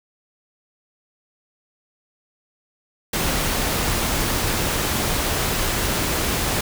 pink noise, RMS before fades -22 dBFS, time 3.13-6.61 s, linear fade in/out 5 ms, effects none

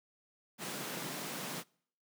pink high-pass noise, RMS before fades -41 dBFS, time 0.58-1.64 s, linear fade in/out 50 ms, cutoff 140 Hz, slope 48 dB/octave, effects noise-tail reverb RT60 0.6 s tail -26 dB re dry

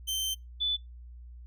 sawtooth / sine tone pair in turn, 3105 / 3485 Hz, G7 / A7, -17 / -17 cents, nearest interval major second, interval 200 cents, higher second, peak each -26 dBFS, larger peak neither, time 0.07-0.35 / 0.6-0.77 s, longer first, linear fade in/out 20 ms, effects noise-tail reverb RT60 0.2 s tail -25 dB re dry + added 60 Hz sine -44 dBFS peak until 1.46 s

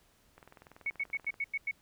click train, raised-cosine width 0.5 ms, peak -37 dBFS, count 21, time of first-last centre 0.38-1.342 s, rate 20.8 Hz
sine tone bursts, 2217 Hz, C#7, in tune, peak -30 dBFS, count 7, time 0.86-1.712 s, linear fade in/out 5 ms, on 42 ms, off 93 ms
effects pink hiss -67 dBFS RMS until 1.81 s

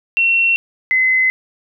sine tone pair in turn, 2720 / 2042 Hz, F7 / C7, -46 / -43 cents, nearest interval perfect fourth, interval 497 cents, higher first, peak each -11 dBFS, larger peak neither, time 0.17-0.56 / 0.91-1.3 s, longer neither, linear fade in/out 0 ms, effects none

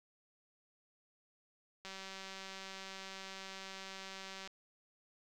click train, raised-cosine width 0.2 ms, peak -30 dBFS, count 505, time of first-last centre 1.85-4.475 s, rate 192 Hz, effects 11-bit

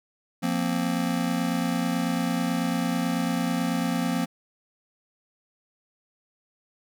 square chord, F suspended fourth, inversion none, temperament just, 174.61 / 232.8 / 261.9 Hz, F3 / Bb3 / C4, 0 / -2 / +2 cents, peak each -29 dBFS, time 0.42-4.26 s, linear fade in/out 20 ms, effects none

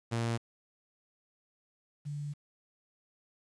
sawtooth / sine tone pair in turn, 116 / 145.89 Hz, A#2 / D3, -8 / -11 cents, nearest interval major third, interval 397 cents, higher second, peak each -26 / -35 dBFS, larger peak first, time 0.11-0.38 / 2.05-2.34 s, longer second, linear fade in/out 20 ms, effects resampled to 22050 Hz + 10-bit

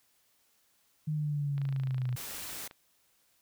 sine linear sweep, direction down, 154.4 to 123.6 Hz, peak -29 dBFS, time 1.07-2.16 s, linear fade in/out 10 ms
click train, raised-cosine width 0.3 ms, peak -32 dBFS, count 32, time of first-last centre 1.58-2.711 s, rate 27.4 Hz
white noise, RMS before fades -41 dBFS, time 2.16-2.68 s, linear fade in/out 10 ms
effects white hiss -70 dBFS RMS until 3.41 s

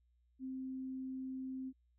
sine tone, 261.6 Hz, C4, in tune, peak -40 dBFS, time 0.39-1.73 s, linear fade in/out 50 ms, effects added 60 Hz sine -70 dBFS peak until 1.98 s

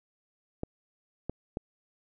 clicks, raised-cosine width 2 ms, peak -19 dBFS, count 3, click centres 0.634 / 1.296 / 1.571 s, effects none

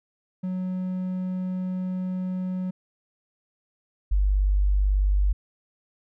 triangle / sine tone pair in turn, 184.4 / 49.11 Hz, F#3 / G1, -6 / +4 cents, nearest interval octave + major seventh, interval 2290 cents, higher first, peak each -24 / -18 dBFS, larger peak second, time 0.43-2.71 / 4.11-5.33 s, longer first, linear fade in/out 10 ms, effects none

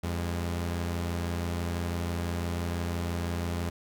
sawtooth tone pair together, 86 / 204.5 Hz, F2 / G#3, -26 / -26 cents, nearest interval octave + minor third, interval 1500 cents, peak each -26 / -34 dBFS, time 0.03-3.7 s, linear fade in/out 10 ms, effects none

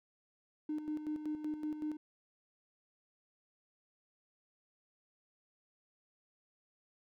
triangle tone with tremolo, 304.4 Hz, D#4, 38 cents flat, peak -31 dBFS, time 0.69-1.97 s, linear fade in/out 5 ms, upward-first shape square, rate 5.3 Hz, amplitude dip 65%, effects tanh soft clip ceiling -31 dBFS

